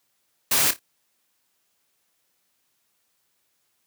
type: noise with echo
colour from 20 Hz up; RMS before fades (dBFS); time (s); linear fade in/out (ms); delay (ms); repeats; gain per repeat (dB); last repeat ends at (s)
white; -20; 0.51-0.71; 5; 28; 3; -12; 0.794
effects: white hiss -71 dBFS RMS until 3.86 s + high-pass 80 Hz 12 dB/octave